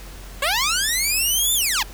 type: linear two-way sweep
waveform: 10% pulse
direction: up then down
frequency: 525 to 3595 to 779 Hz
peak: -10 dBFS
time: 0.42-1.83 s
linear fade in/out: 5 ms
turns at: 1.54 s
effects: added 46 Hz sine -36 dBFS peak until 1.93 s + pink hiss -42 dBFS RMS until 1.93 s